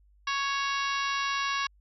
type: harmonic tone with a mistuned harmonic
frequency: 554.4 Hz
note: C#5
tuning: in tune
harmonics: 2 / 3 / 4 / 5 / 6 / 7 / 8 / 9 / 10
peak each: -30 / -34 / -37 / -36 / -41 / -39 / -43 / -43 / -42 dBFS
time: 0.27-1.67 s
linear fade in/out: 5 ms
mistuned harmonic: 10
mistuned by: +29 cents
effects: added 50 Hz sine -58 dBFS peak until 1.8 s